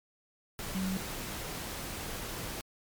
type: tone in noise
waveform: sine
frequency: 188.7 Hz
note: F#3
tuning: 34 cents sharp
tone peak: -30 dBFS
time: 0.75-0.97 s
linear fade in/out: 0 ms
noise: pink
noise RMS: -39 dBFS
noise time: 0.59-2.61 s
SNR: +6 dB
effects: MP3 96 kbps